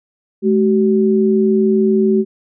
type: tone pair together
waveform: sine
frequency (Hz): 213.4 / 380.2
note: G#3 / F#4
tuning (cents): +47 / +47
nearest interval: minor seventh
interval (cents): 1000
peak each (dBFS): -13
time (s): 0.42-2.25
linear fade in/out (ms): 50
effects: none